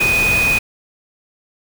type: tone in noise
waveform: sine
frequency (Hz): 2489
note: D#7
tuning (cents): 0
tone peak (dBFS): -13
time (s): 0-0.59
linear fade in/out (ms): 10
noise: pink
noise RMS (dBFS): -22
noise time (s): 0-0.59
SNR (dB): +6
effects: none